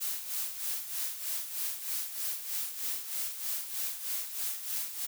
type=noise with tremolo; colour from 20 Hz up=blue; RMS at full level=-33 dBFS; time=0-5.07 s; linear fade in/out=20 ms; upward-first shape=sine; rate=3.2 Hz; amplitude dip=65%; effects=none